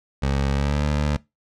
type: tone with pitch glide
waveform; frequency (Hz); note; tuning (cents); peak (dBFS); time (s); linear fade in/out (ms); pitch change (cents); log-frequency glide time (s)
20% pulse; 68.8 to 73.74; C#2 to D2; -12 to +8; -15; 0.22-1.17; 10; +120; 0.52-0.82
effects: noise-tail reverb RT60 0.2 s tail -20 dB re dry + low-pass 6000 Hz 12 dB/octave